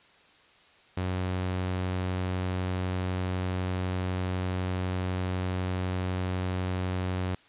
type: tone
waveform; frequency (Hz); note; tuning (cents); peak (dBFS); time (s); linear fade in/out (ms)
sawtooth; 92; F#2; -9; -24; 0.97-7.35; 5
effects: white hiss -58 dBFS RMS until 7.48 s + resampled to 8000 Hz